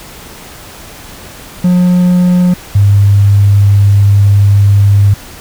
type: tone pair in turn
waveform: triangle / sine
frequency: 179.3 / 100.63 Hz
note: F3 / G2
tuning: +46 / +46 cents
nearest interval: minor seventh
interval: 1000 cents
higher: first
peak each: -3 dBFS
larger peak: neither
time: 1.64-2.54 / 2.75-5.14 s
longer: second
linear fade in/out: 5 ms
effects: pink hiss -31 dBFS RMS until 5.4 s